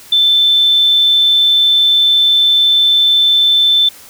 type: tone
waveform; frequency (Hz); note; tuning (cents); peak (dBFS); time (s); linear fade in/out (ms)
sine; 3534; A7; +7; -7; 0.12-3.89; 5
effects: white hiss -38 dBFS RMS until 4.09 s

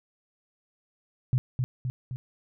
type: tone with echo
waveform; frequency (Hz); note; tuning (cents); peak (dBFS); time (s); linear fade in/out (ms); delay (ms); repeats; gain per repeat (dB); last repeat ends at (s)
sine; 126.4; B2; +41; -19; 1.33-1.38; 0; 260; 3; -4; 2.16
effects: none

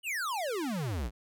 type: exponential sweep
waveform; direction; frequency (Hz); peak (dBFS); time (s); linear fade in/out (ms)
square; down; 3025 to 49.88; -32; 0.03-1.11; 50
effects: none

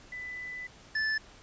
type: tone pair in turn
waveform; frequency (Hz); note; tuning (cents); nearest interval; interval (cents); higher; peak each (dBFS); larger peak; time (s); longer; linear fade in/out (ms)
sine / square; 1995 / 1748; B6 / A6; +17 / -12; major second; 229; first; -37 / -28; second; 0.12-0.67 / 0.95-1.18; first; 5
effects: pink hiss -54 dBFS RMS until 1.42 s + resampled to 16000 Hz

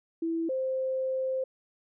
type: tone pair in turn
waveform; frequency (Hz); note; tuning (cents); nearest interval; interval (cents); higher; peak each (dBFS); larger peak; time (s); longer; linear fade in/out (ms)
sine; 329.6 / 523.2; E4 / C5; 0 / 0; minor sixth; 800; second; -27; neither; 0.22-0.49 / 0.49-1.44; second; 5
effects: none

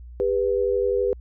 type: tone pair together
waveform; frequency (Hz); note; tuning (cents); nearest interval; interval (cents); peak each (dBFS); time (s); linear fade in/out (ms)
sine; 400.4 / 492.1; G4 / B4; +37 / -6; major third; 357; -22; 0.2-1.13; 0
effects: added 60 Hz sine -38 dBFS peak until 1.2 s

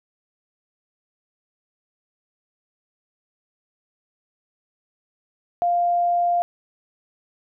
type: tone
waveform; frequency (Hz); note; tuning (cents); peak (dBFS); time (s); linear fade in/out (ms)
sine; 698.5; F5; 0; -17; 5.62-6.42; 0
effects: none

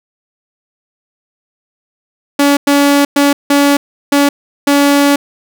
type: tone bursts at uneven times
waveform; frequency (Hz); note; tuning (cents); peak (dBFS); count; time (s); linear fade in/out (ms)
sawtooth; 284.3; C#4; +44; -3; 6; 2.39-2.57 / 2.67-3.05 / 3.16-3.33 / 3.5-3.77 / 4.12-4.29 / 4.67-5.16; 5
effects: none

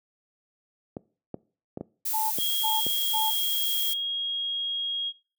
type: clicks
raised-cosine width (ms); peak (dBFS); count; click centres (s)
2; -19; 6; 0.968 / 1.343 / 1.774 / 1.81 / 2.386 / 2.866
type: noise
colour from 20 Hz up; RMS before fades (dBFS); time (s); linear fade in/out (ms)
violet; -29; 2.05-3.94; 10
type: tone bursts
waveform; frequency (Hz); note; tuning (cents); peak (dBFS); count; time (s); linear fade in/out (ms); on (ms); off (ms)
sine; 873; A5; -14; -26; 3; 2.13-3.31; 20; 180; 320
type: tone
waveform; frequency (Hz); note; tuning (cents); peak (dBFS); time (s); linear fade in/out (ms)
sine; 3274; G#7; -25; -27; 2.37-5.13; 50
effects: noise-tail reverb RT60 0.4 s tail -21 dB re dry + high-pass 150 Hz 12 dB/octave

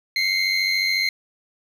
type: tone cluster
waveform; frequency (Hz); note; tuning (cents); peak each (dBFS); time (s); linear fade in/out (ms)
triangle; 2084 / 2178 / 4150; C7 / C#7 / C8; -7 / -31 / -15; -22; 0.16-1.09; 2
effects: none

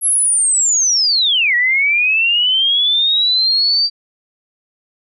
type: linear two-way sweep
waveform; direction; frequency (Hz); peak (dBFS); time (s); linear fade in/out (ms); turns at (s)
sine; down then up; 11290 to 1901 to 4685; -11; 0.01-3.9; 50; 1.55
effects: none

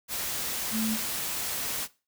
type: tone in noise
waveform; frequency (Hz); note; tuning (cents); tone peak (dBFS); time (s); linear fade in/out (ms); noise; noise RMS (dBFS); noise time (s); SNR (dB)
sine; 220; A3; 0; -27; 0.71-0.98; 50; white; -32; 0.08-1.88; +2
effects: noise-tail reverb RT60 0.3 s tail -19 dB re dry

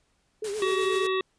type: tone with vibrato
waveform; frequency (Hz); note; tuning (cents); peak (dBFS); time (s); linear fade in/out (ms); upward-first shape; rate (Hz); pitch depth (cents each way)
sine; 415.3; G#4; 0; -29; 0.42-1.07; 5; sine; 8.4; 91
type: noise with tremolo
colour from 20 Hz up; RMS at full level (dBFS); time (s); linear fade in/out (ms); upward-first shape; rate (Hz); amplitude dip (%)
white; -37; 0.44-1.07; 5; triangle; 8.3; 45
type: harmonic tone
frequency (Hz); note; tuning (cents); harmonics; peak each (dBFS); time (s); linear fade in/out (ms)
378; F#4; +37; 1 / 3 / 5 / 7 / 9 / 10; -25 / -31 / -35 / -36 / -39 / -38; 0.62-1.21; 2
effects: pink hiss -70 dBFS RMS until 1.38 s + resampled to 22050 Hz

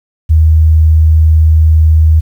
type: tone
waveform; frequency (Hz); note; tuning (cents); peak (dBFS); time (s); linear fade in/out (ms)
sine; 79; D#2; +27; -3; 0.29-2.21; 20
effects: 7-bit

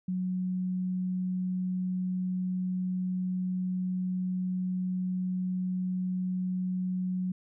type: tone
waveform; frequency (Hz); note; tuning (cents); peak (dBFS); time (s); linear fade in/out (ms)
sine; 183.7; F#3; -12; -28; 0.08-7.32; 5
effects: none

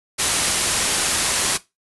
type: low-pass noise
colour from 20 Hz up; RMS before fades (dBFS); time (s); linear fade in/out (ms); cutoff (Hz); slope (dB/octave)
white; -21; 0.18-1.58; 20; 11000; 96
effects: noise-tail reverb RT60 0.2 s tail -17 dB re dry

